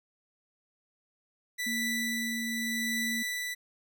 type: tone with tremolo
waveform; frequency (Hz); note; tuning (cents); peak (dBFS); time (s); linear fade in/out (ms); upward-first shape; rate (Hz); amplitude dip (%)
sawtooth; 1975.5; B6; 0; -26; 1.58-3.55; 20; triangle; 0.88; 40
type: tone with pitch glide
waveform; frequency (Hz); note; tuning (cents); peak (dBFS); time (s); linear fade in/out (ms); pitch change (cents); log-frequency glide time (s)
sine; 232.9 to 231.2; A#3 to A#3; -1 to -14; -34; 1.66-3.23; 10; -13; 1.95-2.59
effects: none